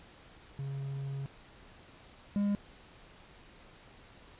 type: tone pair in turn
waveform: triangle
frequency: 137.5 / 203.1 Hz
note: C#3 / G#3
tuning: -14 / -38 cents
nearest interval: perfect fifth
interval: 676 cents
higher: second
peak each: -33 / -25 dBFS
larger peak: second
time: 0.59-1.26 / 2.36-2.55 s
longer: first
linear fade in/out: 0 ms
effects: pink hiss -56 dBFS RMS until 4.39 s + resampled to 8000 Hz